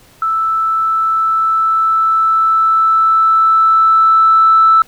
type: tone with level ramp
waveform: sine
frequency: 1318.5 Hz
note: E6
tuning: in tune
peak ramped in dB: -12 to -4 dBFS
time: 0.22-4.82 s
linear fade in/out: 2 ms
effects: tanh soft clip ceiling 0 dBFS + pink hiss -46 dBFS RMS until 4.87 s